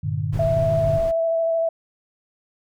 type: chord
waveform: sine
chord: G minor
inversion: none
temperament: equal with one note detuned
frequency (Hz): 98 / 116.54 / 149.83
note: G2 / Bb2 / D3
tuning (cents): 0 / 0 / +35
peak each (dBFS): -26 / -27 / -25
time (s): 0.03-0.99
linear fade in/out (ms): 10
type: noise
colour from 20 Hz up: brown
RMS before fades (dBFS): -30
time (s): 0.32-1.12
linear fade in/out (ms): 20
type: tone with vibrato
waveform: sine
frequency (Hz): 659.3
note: E5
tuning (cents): 0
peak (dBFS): -18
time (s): 0.39-1.69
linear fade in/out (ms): 5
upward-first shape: square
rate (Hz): 13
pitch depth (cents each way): 10
effects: none